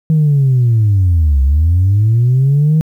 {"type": "linear two-way sweep", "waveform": "sine", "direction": "down then up", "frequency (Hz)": [160.1, 65.41, 160.1], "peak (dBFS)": -6, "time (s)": [0.1, 2.81], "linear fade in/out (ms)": 0, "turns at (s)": 1.42, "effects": ["tanh soft clip ceiling -5 dBFS", "8-bit"]}